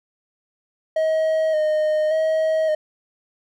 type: tone with vibrato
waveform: triangle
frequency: 625 Hz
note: D#5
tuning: 8 cents sharp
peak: -15 dBFS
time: 0.96-2.75 s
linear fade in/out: 5 ms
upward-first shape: square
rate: 0.87 Hz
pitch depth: 26 cents each way
effects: none